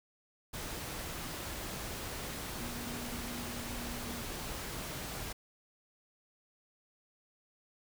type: tone in noise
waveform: sine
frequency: 240 Hz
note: B3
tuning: 49 cents flat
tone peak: -44 dBFS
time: 2.6-4.22 s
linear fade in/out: 10 ms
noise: pink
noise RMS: -41 dBFS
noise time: 0.53-5.33 s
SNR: -6 dB
effects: none